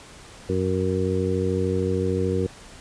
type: harmonic tone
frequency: 93.4 Hz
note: F#2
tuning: 17 cents sharp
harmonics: 1 / 2 / 3 / 4 / 5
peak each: -26 / -28 / -30 / -27 / -26 dBFS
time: 0.49-2.47 s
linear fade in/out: 5 ms
effects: pink hiss -45 dBFS RMS until 2.8 s + resampled to 22050 Hz